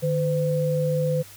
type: tone pair together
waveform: sine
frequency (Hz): 152.64 / 509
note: D#3 / C5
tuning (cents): -33 / -48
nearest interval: octave + major sixth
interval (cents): 2085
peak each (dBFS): -23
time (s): 0.02-1.23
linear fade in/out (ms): 20
effects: added 98 Hz sine -51 dBFS peak until 1.36 s + white hiss -46 dBFS RMS until 1.36 s